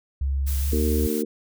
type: tone with pitch glide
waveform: sine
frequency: 68.4 to 73.31 Hz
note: C#2 to D2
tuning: -23 to -3 cents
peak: -21 dBFS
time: 0.21-1.07 s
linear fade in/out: 5 ms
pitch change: +120 cents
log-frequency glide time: 0.59-0.87 s
type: noise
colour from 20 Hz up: blue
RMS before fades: -34 dBFS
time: 0.46-1.23 s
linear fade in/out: 20 ms
type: harmonic tone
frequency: 75.9 Hz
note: D#2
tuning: 42 cents flat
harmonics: 3 / 4 / 5 / 6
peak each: -27 / -28 / -29 / -28 dBFS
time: 0.72-1.25 s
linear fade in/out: 10 ms
effects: none